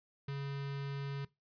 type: tone with notch filter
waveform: square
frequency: 139.5 Hz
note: C#3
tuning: 11 cents sharp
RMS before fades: -39 dBFS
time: 0.28-1.25 s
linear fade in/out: 5 ms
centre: 650 Hz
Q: 1.4
effects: noise-tail reverb RT60 0.2 s tail -20 dB re dry + resampled to 11025 Hz